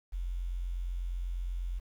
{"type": "tone with quantisation", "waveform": "sine", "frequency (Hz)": 44.14, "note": "F1", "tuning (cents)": 19, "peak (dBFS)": -32, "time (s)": [0.12, 1.8], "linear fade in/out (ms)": 20, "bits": 10, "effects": []}